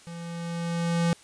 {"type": "tone with level ramp", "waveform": "square", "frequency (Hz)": 169.5, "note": "E3", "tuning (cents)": 49, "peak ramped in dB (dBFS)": [-38, -21], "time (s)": [0.07, 1.13], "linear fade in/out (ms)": 0, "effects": ["white hiss -53 dBFS RMS until 1.23 s", "resampled to 22050 Hz"]}